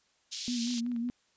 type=band-pass noise; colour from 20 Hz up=pink; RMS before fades=-39 dBFS; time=0.31-0.81 s; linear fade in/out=20 ms; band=3500 to 6700 Hz; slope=24 dB/octave
type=tone with vibrato; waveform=sine; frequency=238.8 Hz; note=A#3; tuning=42 cents sharp; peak=-30 dBFS; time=0.48-1.1 s; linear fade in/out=0 ms; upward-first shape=sine; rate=5.4 Hz; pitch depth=55 cents each way
type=clicks; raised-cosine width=0.3 ms; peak=-38 dBFS; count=8; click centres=0.674 / 0.706 / 0.74 / 0.781 / 0.864 / 0.917 / 0.963 / 1.089 s
effects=white hiss -70 dBFS RMS until 1.36 s + resampled to 16000 Hz